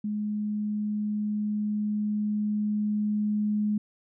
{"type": "tone with level ramp", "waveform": "sine", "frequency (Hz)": 210, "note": "G#3", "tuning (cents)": 19, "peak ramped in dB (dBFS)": [-27, -23], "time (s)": [0.04, 3.78], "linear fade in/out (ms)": 5, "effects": []}